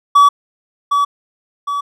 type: tone with echo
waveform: triangle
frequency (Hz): 1142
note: D6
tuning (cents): -49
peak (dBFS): -3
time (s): 0.15-0.29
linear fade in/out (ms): 10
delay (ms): 760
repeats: 2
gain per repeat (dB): -6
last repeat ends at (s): 1.81
effects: none